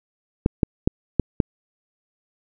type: clicks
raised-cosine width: 3 ms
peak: -3 dBFS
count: 5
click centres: 0.461 / 0.632 / 0.875 / 1.197 / 1.402 s
effects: none